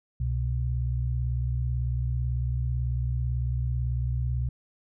sine tone pair together, 65.41 / 123.48 Hz, C2 / B2, 0 / 0 cents, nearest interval major seventh, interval 1100 cents, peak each -27 / -28 dBFS, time 0.2-4.49 s, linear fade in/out 5 ms, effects none

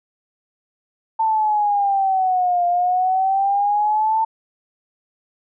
sine exponential two-way sweep, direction down then up, 895 to 698.5 to 895 Hz, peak -15 dBFS, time 1.19-4.25 s, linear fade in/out 10 ms, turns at 2.66 s, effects none

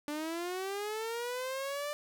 sawtooth linear sweep, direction up, 291.1 to 594 Hz, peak -31 dBFS, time 0.08-1.93 s, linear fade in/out 0 ms, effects none

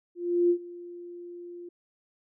sine tone with ADSR envelope, 349.2 Hz, F4, in tune, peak -18 dBFS, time 0.15-1.69 s, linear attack 350 ms, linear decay 78 ms, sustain -21 dB, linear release 6 ms, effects none

